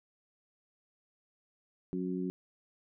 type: harmonic tone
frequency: 91.7 Hz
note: F#2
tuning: 15 cents flat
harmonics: 2 / 3 / 4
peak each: -35 / -37 / -38 dBFS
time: 1.93-2.3 s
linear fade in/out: 0 ms
effects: none